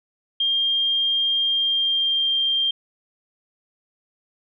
sine tone with pitch glide, 3206 to 3184 Hz, G7 to G7, +38 to +26 cents, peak -18 dBFS, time 0.4-2.71 s, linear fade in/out 5 ms, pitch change -12 cents, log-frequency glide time 1.4-2.35 s, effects none

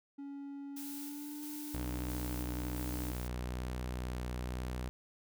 triangle tone with pitch glide, 280.4 to 297.1 Hz, C#4 to D4, +20 to +20 cents, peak -40 dBFS, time 0.18-3.12 s, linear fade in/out 10 ms, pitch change +100 cents, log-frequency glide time 0.76-1.45 s
blue noise with tremolo, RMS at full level -47 dBFS, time 0.76-3.28 s, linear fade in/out 10 ms, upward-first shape square, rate 1.5 Hz, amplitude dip 35%
sawtooth tone with vibrato, 62 Hz, B1, 7 cents sharp, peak -33 dBFS, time 1.74-4.89 s, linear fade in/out 0 ms, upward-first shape sine, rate 1.1 Hz, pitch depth 10 cents each way
effects none

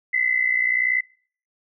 sine tone pair together, 1989.3 / 2050 Hz, B6 / C7, +12 / -36 cents, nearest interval minor second, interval 52 cents, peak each -22 / -20 dBFS, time 0.13-1.01 s, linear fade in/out 10 ms, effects noise-tail reverb RT60 0.5 s tail -25 dB re dry

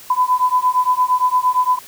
sine beating tone pair, 1000 / 1008.7 Hz, B5 / B5, +21 / +36 cents, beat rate 8.7 Hz, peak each -16 dBFS, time 0.1-1.79 s, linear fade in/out 5 ms, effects white hiss -40 dBFS RMS until 1.87 s

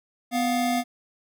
square tone pair together, 248.9 / 704 Hz, B3 / F5, +14 / +14 cents, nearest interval octave + tritone, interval 1800 cents, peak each -25 / -26 dBFS, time 0.31-0.84 s, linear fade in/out 50 ms, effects none

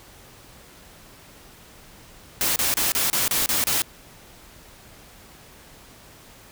white noise bursts, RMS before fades -22 dBFS, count 8, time 2.41-3.82 s, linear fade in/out 0 ms, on 150 ms, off 30 ms, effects pink hiss -48 dBFS RMS until 6.51 s

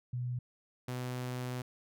sine / sawtooth tone pair in turn, 123.47 / 125.48 Hz, B2 / B2, 0 / +28 cents, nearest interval unison, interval 28 cents, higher second, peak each -33 / -32 dBFS, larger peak second, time 0.13-0.39 / 0.88-1.62 s, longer second, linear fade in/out 5 ms, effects none

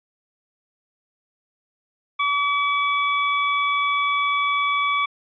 25% pulse tone, 1143 Hz, D6, 47 cents flat, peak -15 dBFS, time 2.19-5.06 s, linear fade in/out 10 ms, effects resampled to 11025 Hz

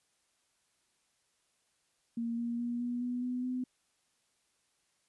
sine tone with pitch steps, 232.6 / 235.8 / 239.1 / 242.5 / 245.9 / 249.3 / 252.8 Hz, A#3 / A#3 / A#3 / B3 / B3 / B3 / B3, -4 / +20 / +44 / -31 / -7 / +16 / +41 cents, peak -32 dBFS, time 2.17-3.64 s, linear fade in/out 5 ms, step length 210 ms, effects white hiss -75 dBFS RMS until 5.08 s + resampled to 24000 Hz

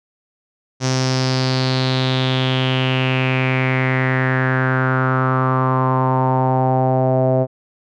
sawtooth tone with low-pass filter sweep, 130 Hz, C3, 11 cents flat, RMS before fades -17 dBFS, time 0.8-7.47 s, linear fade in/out 50 ms, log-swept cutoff 5900 to 610 Hz, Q 5.2, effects none

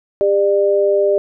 sine tone pair together, 400.7 / 597.2 Hz, G4 / D5, +38 / +29 cents, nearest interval perfect fifth, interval 691 cents, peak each -14 dBFS, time 0.21-1.18 s, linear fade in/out 0 ms, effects none

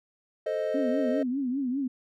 triangle chord, A diminished, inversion none, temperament equal, 440 / 523.3 / 622.3 Hz, A4 / C5 / Eb5, 0 / 0 / 0 cents, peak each -31 / -30 / -27 dBFS, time 0.46-1.23 s, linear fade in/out 5 ms
sine tone with vibrato, 262.8 Hz, C4, 8 cents sharp, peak -26 dBFS, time 0.74-1.88 s, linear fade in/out 10 ms, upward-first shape triangle, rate 5 Hz, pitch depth 160 cents each way
effects none

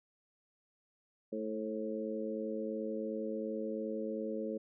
harmonic tone with a mistuned harmonic, 109.4 Hz, A2, 9 cents flat, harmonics 2 / 3 / 4 / 5, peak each -40 / -42 / -40 / -41 dBFS, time 1.32-4.58 s, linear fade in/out 10 ms, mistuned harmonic 5, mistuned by -21 cents, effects none

